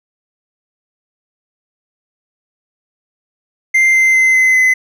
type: tone with pitch steps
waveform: triangle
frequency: 2091 / 2077 / 2062 / 2048 / 2034 Hz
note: C7 / C7 / C7 / C7 / C7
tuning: -2 / -13 / -26 / -38 / -50 cents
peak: -6 dBFS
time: 3.74-4.74 s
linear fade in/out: 10 ms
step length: 200 ms
effects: none